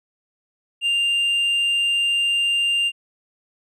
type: tone with tanh clipping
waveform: sine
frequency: 2794 Hz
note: F7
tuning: in tune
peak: -18 dBFS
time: 0.81-2.92 s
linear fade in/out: 50 ms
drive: 3 dB
effects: none